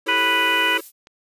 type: chord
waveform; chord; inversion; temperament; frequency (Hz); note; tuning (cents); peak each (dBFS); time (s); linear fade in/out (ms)
square; A dominant seventh; second; equal with one note detuned; 329.6 / 392 / 440 / 544.5; E4 / G4 / A4 / C#5; 0 / 0 / 0 / -31; -32 / -35 / -33 / -35; 0.06-0.81; 10
type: harmonic tone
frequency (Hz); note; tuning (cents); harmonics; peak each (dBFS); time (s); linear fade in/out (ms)
493.9; B4; 0; 2 / 3 / 4 / 5 / 6; -23 / -23 / -23 / -23 / -23; 0.08-0.78; 10
type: noise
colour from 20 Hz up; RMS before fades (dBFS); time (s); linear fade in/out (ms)
violet; -37; 0.14-0.92; 50
type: click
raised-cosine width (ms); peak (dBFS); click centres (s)
0.2; -28; 1.071
effects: resampled to 32000 Hz